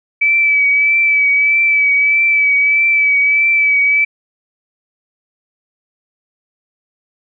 sine tone with vibrato, 2300 Hz, D7, 37 cents flat, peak -9 dBFS, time 0.21-4.05 s, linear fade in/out 10 ms, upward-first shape triangle, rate 1.6 Hz, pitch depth 34 cents each way, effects none

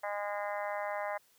harmonic tone, 204.7 Hz, G#3, 25 cents flat, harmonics 3 / 4 / 5 / 6 / 7 / 8 / 9 / 10, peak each -37 / -39 / -42 / -46 / -49 / -47 / -46 / -46 dBFS, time 0.03-1.18 s, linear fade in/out 10 ms, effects white hiss -67 dBFS RMS until 1.38 s

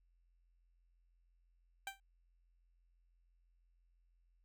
15% pulse tone with exponential decay, 783 Hz, G5, 2 cents flat, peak -32 dBFS, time 1.87-2 s, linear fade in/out 2 ms, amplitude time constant 28 ms, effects added 43 Hz sine -70 dBFS peak until 4.44 s

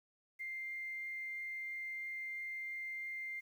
sine tone with quantisation, 2099 Hz, C7, 5 cents sharp, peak -40 dBFS, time 0.39-3.41 s, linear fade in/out 20 ms, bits 11, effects none

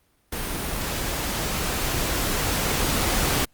pink noise with level ramp, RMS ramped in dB -29 to -22 dBFS, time 0.32-3.45 s, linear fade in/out 5 ms, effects pink hiss -65 dBFS RMS until 3.53 s + Opus 32 kbps

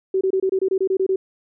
sine tone bursts, 380.8 Hz, F#4, 50 cents sharp, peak -16 dBFS, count 11, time 0.14-1.16 s, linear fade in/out 5 ms, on 70 ms, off 25 ms, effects none

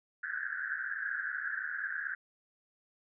pink band-pass noise, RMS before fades -37 dBFS, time 0.23-2.15 s, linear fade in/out 5 ms, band 1500 to 1700 Hz, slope 96 dB/octave, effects none

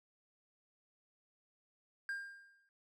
triangle tone with exponential decay, 1602 Hz, G6, 37 cents sharp, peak -34 dBFS, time 2.09-2.69 s, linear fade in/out 1 ms, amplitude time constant 130 ms, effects noise-tail reverb RT60 0.2 s tail -22 dB re dry

